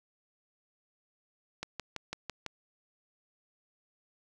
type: click train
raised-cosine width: 0.2 ms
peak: -19 dBFS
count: 6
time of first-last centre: 1.63-2.463 s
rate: 6 Hz
effects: none